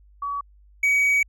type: tone pair in turn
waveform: sine / triangle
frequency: 1135 / 2264 Hz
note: C#6 / C#7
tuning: +41 / +36 cents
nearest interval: octave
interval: 1195 cents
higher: second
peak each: -25 / -15 dBFS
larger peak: second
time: 0.22-0.41 / 0.83-1.23 s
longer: second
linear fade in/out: 5 ms
effects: added 50 Hz sine -50 dBFS peak until 1.28 s